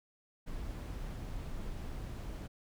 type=noise; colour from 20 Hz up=brown; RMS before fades=-41 dBFS; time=0.46-2.48 s; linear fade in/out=20 ms; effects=none